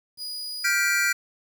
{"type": "tone", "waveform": "40% pulse", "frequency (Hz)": 4919, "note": "D#8", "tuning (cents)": -21, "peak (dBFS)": -30, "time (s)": [0.17, 0.73], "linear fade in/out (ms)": 50}
{"type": "chord", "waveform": "square", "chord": "G dominant seventh", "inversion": "third", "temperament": "just", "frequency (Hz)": [1411.2, 1568, 1960, 2352], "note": ["F6", "G6", "B6", "D7"], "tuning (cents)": [18, 0, -14, 2], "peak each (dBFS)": -27, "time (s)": [0.64, 1.13], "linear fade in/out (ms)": 10}
{"effects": ["9-bit"]}